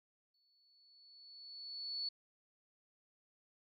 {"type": "tone with exponential growth", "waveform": "sine", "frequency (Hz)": 4432, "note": "C#8", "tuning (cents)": -1, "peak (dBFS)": -36, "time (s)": [0.34, 2.09], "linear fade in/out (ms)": 5, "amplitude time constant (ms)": 380, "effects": []}